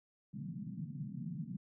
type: band-pass noise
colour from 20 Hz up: pink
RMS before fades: -43 dBFS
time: 0.33-1.57 s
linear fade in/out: 5 ms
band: 140 to 220 Hz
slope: 48 dB/octave
effects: none